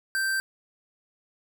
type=tone; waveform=square; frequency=1564 Hz; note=G6; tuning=4 cents flat; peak=-25 dBFS; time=0.15-0.4 s; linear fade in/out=0 ms; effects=none